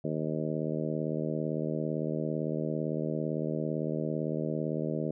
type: harmonic tone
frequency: 77.8 Hz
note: D#2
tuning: in tune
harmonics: 2 / 3 / 4 / 5 / 6 / 7 / 8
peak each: -34 / -36 / -37 / -38 / -39 / -39 / -40 dBFS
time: 0.04-5.11 s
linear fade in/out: 5 ms
effects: none